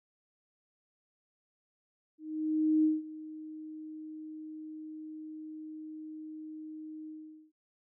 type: tone with ADSR envelope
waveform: sine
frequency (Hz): 311.1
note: D#4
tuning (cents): 0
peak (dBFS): -22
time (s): 2.18-7.52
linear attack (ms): 660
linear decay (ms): 180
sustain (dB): -19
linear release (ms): 440
effects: none